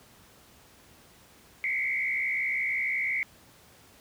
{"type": "tone with frequency modulation", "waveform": "sine", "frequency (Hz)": 2145, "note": "C7", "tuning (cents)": 42, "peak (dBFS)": -26, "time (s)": [1.64, 3.23], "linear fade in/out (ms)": 0, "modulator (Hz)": 65.7, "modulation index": 2, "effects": ["pink hiss -56 dBFS RMS until 4 s", "high-pass 60 Hz 12 dB/octave"]}